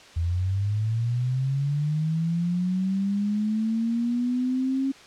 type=linear sweep; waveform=sine; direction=up; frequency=81.7 to 271.7 Hz; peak=-22 dBFS; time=0.16-4.92 s; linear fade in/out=10 ms; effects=white hiss -48 dBFS RMS until 5.06 s + low-pass 5000 Hz 12 dB/octave